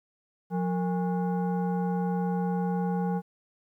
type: tone with frequency modulation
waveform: sine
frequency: 178.4 Hz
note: F3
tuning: 37 cents sharp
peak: -25 dBFS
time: 0.5-3.22 s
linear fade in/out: 50 ms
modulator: 638 Hz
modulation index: 0.77
effects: 11-bit